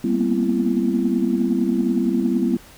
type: tone cluster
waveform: sine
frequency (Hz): 195.7 / 231.3 / 242.1 / 259.7 / 336.6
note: G3 / A#3 / B3 / C4 / E4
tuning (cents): -3 / -13 / -34 / -13 / +36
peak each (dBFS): -23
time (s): 0.04-2.57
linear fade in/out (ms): 5
effects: tanh soft clip ceiling -7 dBFS + pink hiss -46 dBFS RMS until 2.77 s